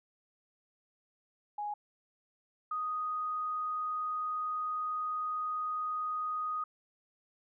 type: tone pair in turn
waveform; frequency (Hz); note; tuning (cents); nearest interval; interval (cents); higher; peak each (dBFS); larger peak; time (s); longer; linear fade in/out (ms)
sine; 830.6 / 1244.5; G#5 / D#6; 0 / 0; perfect fifth; 700; second; -34 / -32; second; 1.58-1.74 / 2.71-6.64; second; 5
effects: none